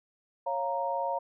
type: chord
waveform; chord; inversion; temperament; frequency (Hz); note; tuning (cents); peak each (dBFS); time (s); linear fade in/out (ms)
sine; Bb minor; first; equal with one note detuned; 550.9 / 698.5 / 932.3; Db5 / F5 / Bb5; -11 / 0 / 0; -33 / -34 / -31; 0.46-1.19; 10
effects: none